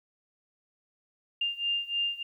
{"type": "beating tone pair", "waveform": "sine", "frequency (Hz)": [2800, 2803.3], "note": ["F7", "F7"], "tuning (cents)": [4, 6], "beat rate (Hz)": 3.3, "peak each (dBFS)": [-30, -32], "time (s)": [1.41, 2.23], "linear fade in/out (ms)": 5, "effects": ["11-bit"]}